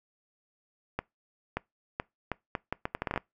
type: accelerating click train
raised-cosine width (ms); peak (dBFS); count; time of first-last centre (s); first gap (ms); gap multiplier
0.5; -15; 14; 0.99-3.176; 580; 0.74
effects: noise-tail reverb RT60 0.2 s tail -24 dB re dry